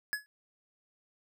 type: tone with exponential decay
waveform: square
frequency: 1694 Hz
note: G#6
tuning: 34 cents sharp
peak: -27 dBFS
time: 0.13-0.26 s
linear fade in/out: 0 ms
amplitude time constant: 27 ms
effects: none